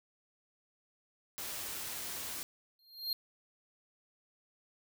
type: noise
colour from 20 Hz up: white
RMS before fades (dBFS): -41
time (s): 1.38-2.43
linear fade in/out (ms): 0
type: tone with exponential growth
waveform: square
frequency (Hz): 4208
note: C8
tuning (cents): +9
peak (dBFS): -30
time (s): 2.79-3.13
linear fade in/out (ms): 2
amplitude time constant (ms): 72
effects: none